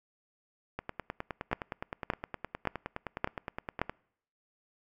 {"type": "two click trains", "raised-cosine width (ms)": 0.5, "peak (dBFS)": [-20, -12], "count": [31, 5], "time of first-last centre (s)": [[0.79, 3.896], [1.53, 3.816]], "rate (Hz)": [9.66, 1.75], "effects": ["noise-tail reverb RT60 0.7 s tail -26 dB re dry"]}